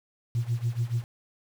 sine tone with tremolo, 118.1 Hz, A#2, 23 cents sharp, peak -21 dBFS, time 0.35-1.04 s, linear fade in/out 0 ms, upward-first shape sine, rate 7 Hz, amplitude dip 90%, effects tanh soft clip ceiling -19 dBFS + 8-bit

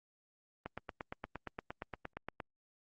click train, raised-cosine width 0.5 ms, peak -25 dBFS, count 16, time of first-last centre 0.66-2.402 s, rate 8.61 Hz, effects Opus 24 kbps

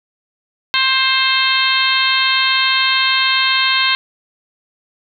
harmonic tone, 527 Hz, C5, 12 cents sharp, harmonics 2 / 3 / 4 / 5 / 6 / 7 / 8, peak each -20 / -20 / -20 / -20 / -20 / -20 / -20 dBFS, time 0.74-3.95 s, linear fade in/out 0 ms, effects none

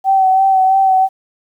sine tone with vibrato, 765 Hz, G5, 42 cents flat, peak -8 dBFS, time 0.04-1.09 s, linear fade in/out 50 ms, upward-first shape sine, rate 3 Hz, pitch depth 26 cents each way, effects 8-bit

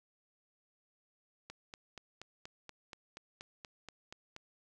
click train, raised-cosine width 0.2 ms, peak -29 dBFS, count 13, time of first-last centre 1.5-4.364 s, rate 4.19 Hz, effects none

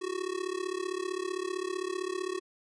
square tone with amplitude modulation, 370 Hz, F#4, in tune, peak -29 dBFS, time 0.01-2.4 s, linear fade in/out 20 ms, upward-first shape sine, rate 35.5 Hz, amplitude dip 90%, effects resampled to 22050 Hz

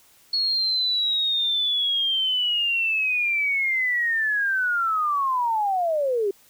sine linear sweep, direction down, 4351 to 380.6 Hz, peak -20 dBFS, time 0.33-6.31 s, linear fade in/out 5 ms, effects white hiss -56 dBFS RMS until 6.49 s

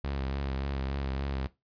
sawtooth tone with vibrato, 68 Hz, C#2, 33 cents flat, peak -27 dBFS, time 0.04-1.47 s, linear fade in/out 0 ms, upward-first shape sine, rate 3.5 Hz, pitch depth 42 cents each way, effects noise-tail reverb RT60 0.2 s tail -17 dB re dry + resampled to 11025 Hz

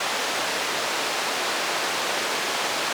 pink band-pass noise, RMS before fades -26 dBFS, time 0-2.93 s, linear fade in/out 5 ms, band 500 to 6100 Hz, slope 12 dB/octave, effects none

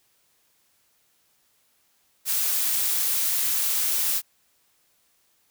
blue noise, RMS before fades -24 dBFS, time 2.25-4.22 s, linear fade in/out 50 ms, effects white hiss -66 dBFS RMS until 5.5 s

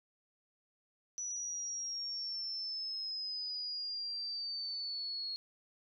sine exponential sweep, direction down, 5920 to 4303 Hz, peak -37 dBFS, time 1.18-5.36 s, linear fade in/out 0 ms, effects none

